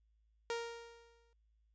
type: tone with exponential decay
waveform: sawtooth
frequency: 466.2 Hz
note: A#4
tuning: in tune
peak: -31 dBFS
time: 0.5-1.33 s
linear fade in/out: 1 ms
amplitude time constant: 180 ms
effects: added 54 Hz sine -70 dBFS peak until 1.74 s + resampled to 16000 Hz